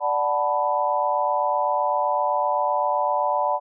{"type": "chord", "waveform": "sine", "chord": "B minor seventh", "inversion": "first", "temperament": "equal", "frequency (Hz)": [587.3, 740, 880, 987.8], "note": ["D5", "F#5", "A5", "B5"], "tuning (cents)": [0, 0, 0, 0], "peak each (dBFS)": [-25, -26, -25, -24], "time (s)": [0, 3.6], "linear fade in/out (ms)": 50, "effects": []}